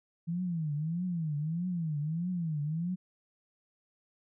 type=tone with vibrato; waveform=sine; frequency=163.2 Hz; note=E3; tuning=17 cents flat; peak=-30 dBFS; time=0.27-2.96 s; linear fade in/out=20 ms; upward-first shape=triangle; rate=1.6 Hz; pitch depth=220 cents each way; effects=none